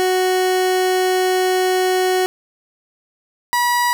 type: tone pair in turn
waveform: 30% pulse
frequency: 370 / 969.1 Hz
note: F#4 / B5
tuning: 0 / -33 cents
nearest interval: octave + perfect fourth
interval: 1667 cents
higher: second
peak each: -12 dBFS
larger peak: neither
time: 0-2.26 / 3.53-3.93 s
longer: first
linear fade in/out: 0 ms
effects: none